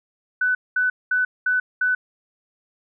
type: tone bursts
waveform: sine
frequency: 1498 Hz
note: F#6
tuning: 21 cents sharp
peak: -17 dBFS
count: 5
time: 0.41-1.95 s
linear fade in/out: 5 ms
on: 140 ms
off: 210 ms
effects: none